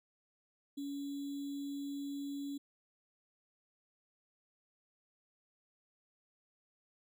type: tone with sample-and-hold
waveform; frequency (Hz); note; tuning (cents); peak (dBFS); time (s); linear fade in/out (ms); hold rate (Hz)
sine; 281.8; C#4; +29; -38; 0.77-2.58; 10; 3675
effects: none